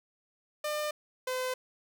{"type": "tone pair in turn", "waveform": "sawtooth", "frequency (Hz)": [601, 510.7], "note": ["D5", "C5"], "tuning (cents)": [40, -42], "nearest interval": "minor third", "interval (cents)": 282, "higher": "first", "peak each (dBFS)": -27, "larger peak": "neither", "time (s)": [[0.64, 0.91], [1.27, 1.54]], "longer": "neither", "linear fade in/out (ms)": 5, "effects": []}